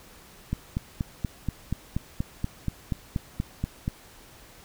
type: click train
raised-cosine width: 5 ms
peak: -14 dBFS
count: 15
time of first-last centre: 0.53-3.879 s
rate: 4.18 Hz
effects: pink hiss -51 dBFS RMS until 4.64 s